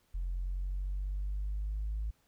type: linear sweep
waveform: sine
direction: up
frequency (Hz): 43.59 to 53.6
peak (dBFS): -31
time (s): 0.14-2.11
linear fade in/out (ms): 10
effects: tanh soft clip ceiling -29 dBFS + pink hiss -72 dBFS RMS until 2.27 s